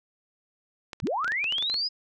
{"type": "clicks", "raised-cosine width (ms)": 0.2, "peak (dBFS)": -19, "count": 12, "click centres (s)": [0.932, 1.001, 1.071, 1.245, 1.279, 1.32, 1.442, 1.524, 1.583, 1.625, 1.699, 1.742]}
{"type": "linear sweep", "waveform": "sine", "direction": "up", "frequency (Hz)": [53.5, 5090], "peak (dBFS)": -25, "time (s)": [1.02, 1.89], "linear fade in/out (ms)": 20}
{"effects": []}